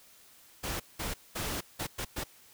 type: noise bursts at uneven times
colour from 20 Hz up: pink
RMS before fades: -35 dBFS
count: 6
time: 0.63-0.8 / 0.99-1.14 / 1.35-1.61 / 1.79-1.87 / 1.98-2.05 / 2.16-2.24 s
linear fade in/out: 10 ms
effects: white hiss -58 dBFS RMS until 2.53 s